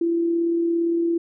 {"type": "tone with amplitude modulation", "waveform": "sine", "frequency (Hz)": 337.3, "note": "E4", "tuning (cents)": 40, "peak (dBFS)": -17, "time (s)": [0.01, 1.18], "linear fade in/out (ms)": 5, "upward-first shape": "sine", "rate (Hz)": 37.5, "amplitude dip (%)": 30, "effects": []}